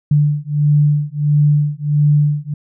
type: beating tone pair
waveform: sine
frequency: 146.83 / 148.33 Hz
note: D3 / D3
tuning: 0 / +18 cents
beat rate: 1.5 Hz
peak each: -14 dBFS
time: 0.11-2.54 s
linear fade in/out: 5 ms
effects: none